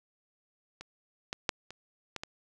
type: clicks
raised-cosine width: 0.2 ms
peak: -26 / -17 / -9 / -27 / -19 / -20 dBFS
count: 6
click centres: 0.81 / 1.329 / 1.492 / 1.706 / 2.163 / 2.235 s
effects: none